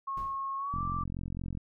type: tone with pitch glide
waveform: sine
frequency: 1088 to 1172.8 Hz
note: C#6 to D6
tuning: -33 to -3 cents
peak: -32 dBFS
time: 0.07-1.04 s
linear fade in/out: 10 ms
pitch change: +130 cents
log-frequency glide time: 0.57-0.81 s
type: noise with exponential decay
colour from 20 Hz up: brown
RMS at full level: -41 dBFS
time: 0.17-0.52 s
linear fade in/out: 5 ms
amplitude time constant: 75 ms
type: click train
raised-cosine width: 5 ms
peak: -25 dBFS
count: 38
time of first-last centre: 0.74-1.573 s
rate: 44.4 Hz
effects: none